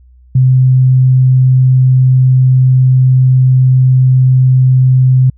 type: tone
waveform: sine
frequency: 129.1 Hz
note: C3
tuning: 23 cents flat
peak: -4 dBFS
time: 0.35-5.3 s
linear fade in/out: 5 ms
effects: added 62 Hz sine -39 dBFS peak until 5.37 s